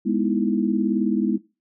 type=chord; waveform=sine; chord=E major seventh; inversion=first; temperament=equal; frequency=207.7 / 246.9 / 311.1 / 329.6 Hz; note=G#3 / B3 / D#4 / E4; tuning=0 / 0 / 0 / 0 cents; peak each=-22 / -24 / -28 / -25 dBFS; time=0.05-1.38 s; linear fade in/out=20 ms; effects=noise-tail reverb RT60 0.3 s tail -21 dB re dry